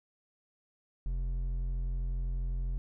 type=tone with hard clipping; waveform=sine; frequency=43.9 Hz; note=F1; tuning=10 cents sharp; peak=-32 dBFS; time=1.06-2.78 s; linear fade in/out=0 ms; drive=6 dB; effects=none